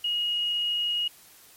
sine tone with quantisation, 2882 Hz, F#7, 46 cents flat, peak -24 dBFS, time 0.04-1.08 s, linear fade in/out 5 ms, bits 9, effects white hiss -53 dBFS RMS until 1.56 s + MP3 64 kbps

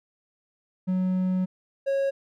triangle tone pair in turn, 185 / 548.3 Hz, F#3 / C#5, 0 / -19 cents, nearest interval octave + perfect fifth, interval 1881 cents, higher second, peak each -20 dBFS, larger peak neither, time 0.87-1.46 / 1.86-2.11 s, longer first, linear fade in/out 20 ms, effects none

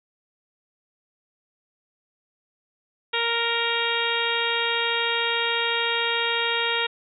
harmonic tone, 466.2 Hz, A#4, in tune, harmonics 1 / 2 / 3 / 4 / 5 / 6 / 7 / 8, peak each -30 / -30 / -30 / -30 / -30 / -30 / -30 / -30 dBFS, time 3.13-6.87 s, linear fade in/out 10 ms, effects none

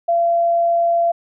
sine tone, 682 Hz, F5, 41 cents flat, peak -13 dBFS, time 0.08-1.12 s, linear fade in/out 10 ms, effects none

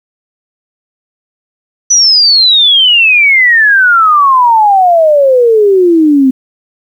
sine exponential sweep, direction down, 6000 to 256.2 Hz, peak -3 dBFS, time 1.9-6.31 s, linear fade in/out 10 ms, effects 7-bit

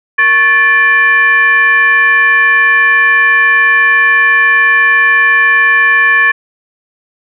sine tone with frequency modulation, 1743 Hz, A6, 17 cents flat, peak -5 dBFS, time 0.18-6.32 s, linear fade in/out 10 ms, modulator 638 Hz, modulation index 0.68, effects none

